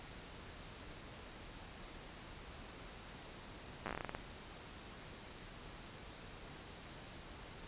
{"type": "slowing click train", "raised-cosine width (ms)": 0.5, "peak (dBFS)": -25, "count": 12, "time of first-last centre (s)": [3.86, 4.149], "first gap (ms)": 9, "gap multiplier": 1.2, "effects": ["pink hiss -52 dBFS RMS until 7.67 s", "resampled to 8000 Hz"]}